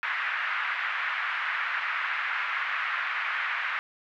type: band-pass noise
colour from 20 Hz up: pink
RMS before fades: -30 dBFS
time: 0.03-3.79 s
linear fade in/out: 0 ms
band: 1300 to 2200 Hz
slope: 24 dB/octave
effects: none